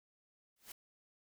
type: noise with exponential growth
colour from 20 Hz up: white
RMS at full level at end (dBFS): -45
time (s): 0.56-0.72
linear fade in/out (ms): 5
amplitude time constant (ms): 34
effects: none